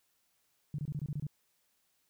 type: tone bursts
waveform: sine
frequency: 146.83 Hz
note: D3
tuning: in tune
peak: -33 dBFS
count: 8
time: 0.74-1.268 s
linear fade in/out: 2 ms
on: 45 ms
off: 24 ms
effects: white hiss -75 dBFS RMS until 2.09 s